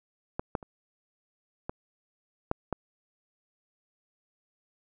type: clicks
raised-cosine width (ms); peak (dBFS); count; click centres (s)
1; -16 / -14 / -30 / -19 / -12 / -15; 6; 0.395 / 0.552 / 0.628 / 1.695 / 2.514 / 2.727
effects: none